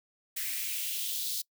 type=noise with high-pass filter sweep; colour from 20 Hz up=blue; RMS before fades=-34 dBFS; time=0.36-1.42 s; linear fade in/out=10 ms; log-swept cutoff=1900 to 4200 Hz; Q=3; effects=noise-tail reverb RT60 0.1 s tail -24 dB re dry